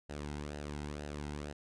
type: tone with flanger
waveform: sawtooth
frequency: 73.5 Hz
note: D2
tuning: 2 cents sharp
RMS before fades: -42 dBFS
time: 0.09-1.53 s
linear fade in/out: 10 ms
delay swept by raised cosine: 0.87 to 1.75 ms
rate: 2.1 Hz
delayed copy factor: -0.6
effects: resampled to 22050 Hz